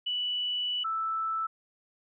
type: tone pair in turn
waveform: sine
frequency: 2960 / 1318.5 Hz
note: F#7 / E6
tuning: 0 / 0 cents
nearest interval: octave + major second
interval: 1400 cents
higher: first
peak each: -28 dBFS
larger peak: neither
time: 0.06-0.84 / 0.84-1.47 s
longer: first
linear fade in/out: 10 ms
effects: none